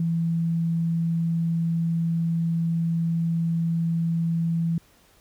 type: tone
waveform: sine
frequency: 166.3 Hz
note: E3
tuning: 16 cents sharp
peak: -21 dBFS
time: 0-4.78 s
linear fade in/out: 2 ms
effects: pink hiss -58 dBFS RMS until 5.2 s